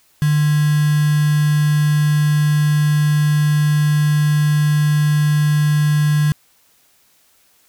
sine tone with quantisation, 150 Hz, D3, 37 cents sharp, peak -12 dBFS, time 0.22-6.32 s, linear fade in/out 0 ms, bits 4, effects white hiss -56 dBFS RMS until 7.68 s

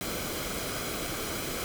pink noise with comb filter, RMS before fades -34 dBFS, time 0.01-1.64 s, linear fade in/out 0 ms, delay 1.1 ms, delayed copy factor -0.5, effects none

